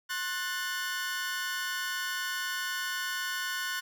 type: chord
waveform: sawtooth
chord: F# diminished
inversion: second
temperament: just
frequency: 1065.6 / 1480 / 1776 Hz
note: C6 / F#6 / A6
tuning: +31 / 0 / +16 cents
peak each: -36 / -30 / -34 dBFS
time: 0.09-3.81 s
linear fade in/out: 20 ms
effects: none